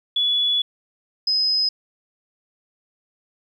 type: tone pair in turn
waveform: sine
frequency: 3414 / 5059 Hz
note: G#7 / D#8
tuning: +47 / +28 cents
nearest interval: perfect fifth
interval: 681 cents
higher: second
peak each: -17 dBFS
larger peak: neither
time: 0.16-0.62 / 1.27-1.69 s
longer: first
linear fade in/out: 5 ms
effects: 9-bit